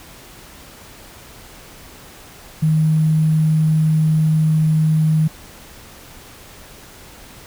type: tone with sample-and-hold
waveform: sine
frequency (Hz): 156.6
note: D#3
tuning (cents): +11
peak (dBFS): -12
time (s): 2.62-5.28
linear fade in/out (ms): 10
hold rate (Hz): 11025
effects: pink hiss -41 dBFS RMS until 7.46 s